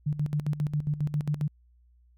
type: tone with tremolo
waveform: sine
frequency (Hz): 148.6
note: D3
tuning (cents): +21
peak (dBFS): -23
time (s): 0.06-1.48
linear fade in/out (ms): 10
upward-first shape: square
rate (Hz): 7.4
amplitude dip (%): 75
effects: added 60 Hz sine -57 dBFS peak until 2.17 s + MP3 96 kbps